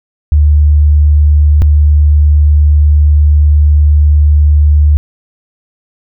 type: tone pair in turn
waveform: sine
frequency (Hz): 74.3 / 74.3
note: D2 / D2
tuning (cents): +21 / +21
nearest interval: unison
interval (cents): 0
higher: neither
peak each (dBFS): -3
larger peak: neither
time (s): 0.32-1.62 / 1.62-4.97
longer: second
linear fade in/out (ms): 0
effects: none